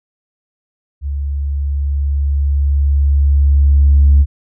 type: tone with level ramp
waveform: sine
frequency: 70.6 Hz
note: C#2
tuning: 32 cents sharp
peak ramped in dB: -17 to -3 dBFS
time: 1.01-4.26 s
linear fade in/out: 50 ms
effects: tanh soft clip ceiling -2 dBFS